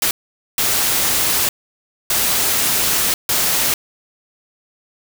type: noise bursts at uneven times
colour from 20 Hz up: white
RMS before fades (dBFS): -17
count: 4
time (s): 0.02-0.11 / 0.58-1.49 / 2.1-3.14 / 3.29-3.74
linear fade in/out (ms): 2
effects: none